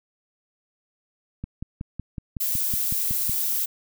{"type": "click train", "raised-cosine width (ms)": 5, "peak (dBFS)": -19, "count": 11, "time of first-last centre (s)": [1.44, 3.295], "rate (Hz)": 5.39}
{"type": "noise", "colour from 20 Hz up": "violet", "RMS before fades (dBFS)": -25, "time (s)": [2.4, 3.66], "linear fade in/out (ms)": 10}
{"effects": []}